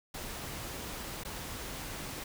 pink noise with dropouts, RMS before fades -41 dBFS, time 0.14-2.24 s, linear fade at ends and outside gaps 5 ms, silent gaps 1.236-1.249 s, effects none

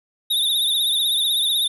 square tone with vibrato, 3650 Hz, A#7, 37 cents flat, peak -18 dBFS, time 0.3-1.68 s, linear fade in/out 10 ms, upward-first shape triangle, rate 16 Hz, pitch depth 99 cents each way, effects none

